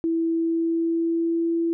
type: tone with pitch glide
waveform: sine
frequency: 329.6 to 334.2 Hz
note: E4 to E4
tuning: 0 to +24 cents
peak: -20 dBFS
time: 0.04-1.73 s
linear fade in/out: 0 ms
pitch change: +24 cents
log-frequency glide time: 0.3-1.51 s
effects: none